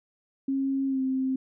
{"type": "tone with pitch glide", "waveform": "sine", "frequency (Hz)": [270.7, 262.7], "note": ["C#4", "C4"], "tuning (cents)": [-41, 7], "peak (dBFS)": -24, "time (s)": [0.48, 1.36], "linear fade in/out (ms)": 5, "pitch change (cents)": -52, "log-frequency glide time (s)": [0.87, 1.01], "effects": []}